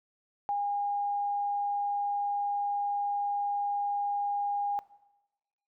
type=tone; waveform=sine; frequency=813 Hz; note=G#5; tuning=37 cents flat; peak=-27 dBFS; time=0.49-4.79 s; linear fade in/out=0 ms; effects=noise-tail reverb RT60 1.0 s tail -18 dB re dry